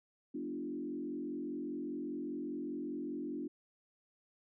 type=tone with frequency modulation; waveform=sine; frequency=293.7 Hz; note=D4; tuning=in tune; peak=-37 dBFS; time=0.34-3.48 s; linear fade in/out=10 ms; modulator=45 Hz; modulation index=1.3; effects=none